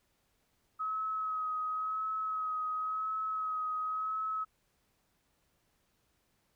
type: tone with vibrato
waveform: sine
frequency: 1275 Hz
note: D#6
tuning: 42 cents sharp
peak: -32 dBFS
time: 0.79-4.45 s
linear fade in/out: 20 ms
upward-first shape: sine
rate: 0.94 Hz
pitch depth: 22 cents each way
effects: pink hiss -75 dBFS RMS until 6.55 s